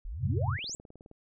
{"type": "exponential sweep", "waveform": "sine", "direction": "up", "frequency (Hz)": [32.7, 7830], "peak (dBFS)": -35, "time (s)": [0.05, 0.75], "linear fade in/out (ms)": 0}
{"type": "chord", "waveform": "sine", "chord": "F minor", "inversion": "none", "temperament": "equal", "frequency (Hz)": [87.31, 103.83, 130.81], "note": ["F2", "Ab2", "C3"], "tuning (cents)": [0, 0, 0], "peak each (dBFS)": -31, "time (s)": [0.19, 0.58], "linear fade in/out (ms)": 50}
{"type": "click train", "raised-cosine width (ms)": 2, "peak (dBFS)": -37, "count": 11, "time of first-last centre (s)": [0.59, 1.114], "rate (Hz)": 19.1}
{"effects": []}